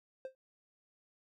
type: tone with exponential decay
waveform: triangle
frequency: 524 Hz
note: C5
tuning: 2 cents sharp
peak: -34 dBFS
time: 0.25-0.35 s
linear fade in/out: 1 ms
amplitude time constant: 21 ms
effects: none